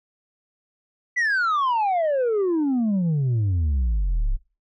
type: exponential sweep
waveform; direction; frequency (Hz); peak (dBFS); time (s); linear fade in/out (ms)
sine; down; 2009 to 30.87; -16; 1.16-4.37; 20
effects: noise-tail reverb RT60 0.3 s tail -21 dB re dry + tanh soft clip ceiling -18 dBFS